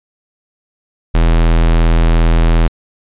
square tone, 41.34 Hz, E1, 6 cents sharp, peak -8 dBFS, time 1.14-2.68 s, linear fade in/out 10 ms, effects resampled to 8000 Hz

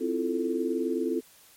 sine chord, F major seventh, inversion second, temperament equal, 261.6 / 329.6 / 349.2 / 440 Hz, C4 / E4 / F4 / A4, 0 / 0 / 0 / 0 cents, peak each -31 dBFS, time 0-1.21 s, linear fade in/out 20 ms, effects white hiss -56 dBFS RMS until 1.56 s + MP3 64 kbps

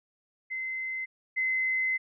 sine tone pair in turn, 2060 / 2051 Hz, C7 / C7, -28 / -35 cents, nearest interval unison, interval 7 cents, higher first, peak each -31 / -25 dBFS, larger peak second, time 0.5-1.06 / 1.36-1.98 s, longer second, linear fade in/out 20 ms, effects none

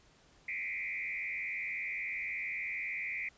sine tone with frequency modulation, 2217 Hz, C#7, in tune, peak -35 dBFS, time 0.48-3.29 s, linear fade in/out 5 ms, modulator 86.8 Hz, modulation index 2.7, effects pink hiss -64 dBFS RMS until 3.37 s + resampled to 16000 Hz

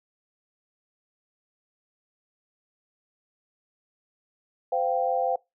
sine chord, C suspended fourth, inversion none, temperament equal with one note detuned, 516.6 / 698.5 / 784 Hz, C5 / F5 / G5, -22 / 0 / 0 cents, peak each -27 dBFS, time 4.72-5.36 s, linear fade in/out 5 ms, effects noise-tail reverb RT60 0.2 s tail -22 dB re dry

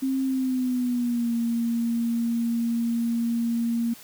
sine tone with pitch glide, 266 to 232.9 Hz, C4 to A#3, +29 to -1 cents, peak -22 dBFS, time 0.02-3.94 s, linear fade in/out 10 ms, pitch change -230 cents, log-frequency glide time 0.24-1.33 s, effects white hiss -47 dBFS RMS until 4.03 s

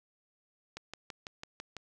click train, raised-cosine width 0.2 ms, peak -24 dBFS, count 7, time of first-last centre 0.77-1.767 s, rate 6.02 Hz, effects none

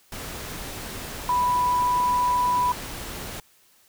sine tone in noise, 987.8 Hz, B5, in tune, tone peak -19 dBFS, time 1.29-2.72 s, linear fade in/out 2 ms, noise pink, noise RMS -35 dBFS, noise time 0.12-3.4 s, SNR +13 dB, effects white hiss -59 dBFS RMS until 3.88 s

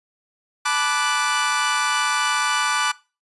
sawtooth chord, B minor seventh, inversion third, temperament equal with one note detuned, 867.4 / 987.8 / 1174.7 / 1480 Hz, A5 / B5 / D6 / F#6, -25 / 0 / 0 / 0 cents, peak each -24 / -24 / -19 / -20 dBFS, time 0.65-2.92 s, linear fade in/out 10 ms, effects noise-tail reverb RT60 0.3 s tail -20 dB re dry + resampled to 24000 Hz

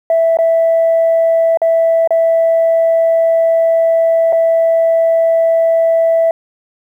sine tone with dropouts, 659 Hz, E5, 1 cent flat, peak -7 dBFS, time 0.1-6.31 s, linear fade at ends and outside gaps 2 ms, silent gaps 0.371-0.387 / 1.573-1.617 / 2.075-2.106 / 4.325-4.329 s, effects tanh soft clip ceiling -5 dBFS + 8-bit

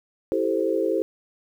sine chord, A minor seventh, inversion second, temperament equal with one note detuned, 329.6 / 388.4 / 440 / 523.3 Hz, E4 / G4 / A4 / C5, 0 / -16 / 0 / 0 cents, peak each -26 dBFS, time 0.32-1.02 s, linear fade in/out 0 ms, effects 9-bit

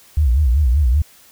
sine tone with vibrato, 67.3 Hz, C2, 49 cents sharp, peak -11 dBFS, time 0.17-1.02 s, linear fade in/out 5 ms, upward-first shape sine, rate 5.2 Hz, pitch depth 240 cents each way, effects white hiss -48 dBFS RMS until 1.31 s

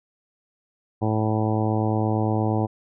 harmonic tone, 108.6 Hz, A2, 22 cents flat, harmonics 1 / 2 / 3 / 4 / 5 / 6 / 7 / 8 / 9, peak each -23 / -27 / -27 / -31 / -32 / -35 / -30 / -35 / -37 dBFS, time 1.01-2.67 s, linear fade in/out 20 ms, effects none

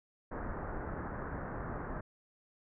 pink low-pass noise, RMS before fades -40 dBFS, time 0.31-2.01 s, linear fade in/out 10 ms, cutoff 1700 Hz, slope 48 dB/octave, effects none

